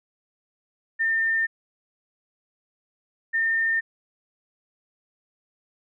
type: tone pair in turn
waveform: sine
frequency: 1806 / 1812.9 Hz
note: A6 / A#6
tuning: +45 / -49 cents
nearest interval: unison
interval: 6 cents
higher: second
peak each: -20 dBFS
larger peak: neither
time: 0.99-1.47 / 3.33-3.81 s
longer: neither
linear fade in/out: 20 ms
effects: none